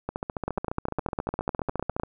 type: two click trains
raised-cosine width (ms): 1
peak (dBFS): -13 / -15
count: 16 / 29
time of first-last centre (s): 0.48-1.998 / 0.09-2.034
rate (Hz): 9.88 / 14.4
effects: none